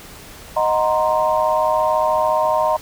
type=chord; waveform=sine; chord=C half-diminished seventh; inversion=first; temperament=equal; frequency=622.3 / 740 / 932.3 / 1046.5 Hz; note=Eb5 / Gb5 / Bb5 / C6; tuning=0 / 0 / 0 / 0 cents; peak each=-18 / -24 / -19 / -22 dBFS; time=0.56-2.77 s; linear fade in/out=10 ms; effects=pink hiss -39 dBFS RMS until 2.81 s